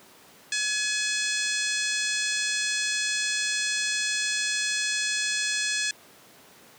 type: harmonic tone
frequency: 847 Hz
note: G#5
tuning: 34 cents sharp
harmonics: 2 / 3 / 4 / 5 / 6 / 7 / 8 / 9 / 10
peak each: -30 / -32 / -33 / -34 / -35 / -35 / -36 / -37 / -37 dBFS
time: 0.52-5.91 s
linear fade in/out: 2 ms
effects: pink hiss -52 dBFS RMS until 6.78 s + high-pass 200 Hz 12 dB/octave